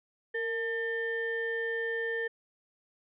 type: ring-modulated tone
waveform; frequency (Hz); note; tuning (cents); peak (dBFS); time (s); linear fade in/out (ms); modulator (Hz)
triangle; 670; E5; +28; -25; 0.34-2.28; 10; 1130
effects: resampled to 8000 Hz